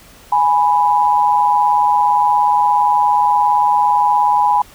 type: tone pair together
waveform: sine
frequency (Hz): 830.6 / 987.8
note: G#5 / B5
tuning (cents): 0 / 0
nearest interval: minor third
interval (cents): 300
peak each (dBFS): -13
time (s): 0.32-4.62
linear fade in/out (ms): 5
effects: pink hiss -43 dBFS RMS until 4.74 s